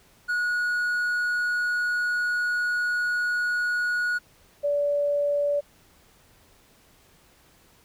triangle / sine tone pair in turn, 1455 / 577.4 Hz, F#6 / D5, -29 / -30 cents, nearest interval octave + major third, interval 1601 cents, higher first, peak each -21 dBFS, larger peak neither, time 0.28-4.19 / 4.63-5.61 s, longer first, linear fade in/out 20 ms, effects pink hiss -58 dBFS RMS until 7.84 s

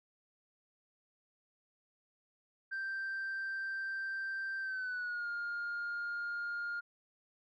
sine tone with pitch glide, 1568 to 1413.2 Hz, G6 to F6, 0 to +20 cents, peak -34 dBFS, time 2.71-6.81 s, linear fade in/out 20 ms, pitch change -180 cents, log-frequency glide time 4.6-5.28 s, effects tanh soft clip ceiling -34 dBFS

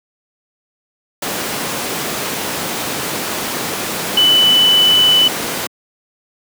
sine tone in noise, 2990 Hz, F#7, 17 cents sharp, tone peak -8 dBFS, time 4.17-5.28 s, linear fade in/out 5 ms, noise pink, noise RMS -20 dBFS, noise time 1.22-5.67 s, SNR +9 dB, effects high-pass 200 Hz 12 dB/octave

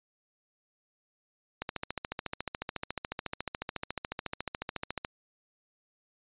click train, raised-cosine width 0.3 ms, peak -17 dBFS, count 49, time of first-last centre 1.62-5.049 s, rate 14 Hz, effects resampled to 8000 Hz

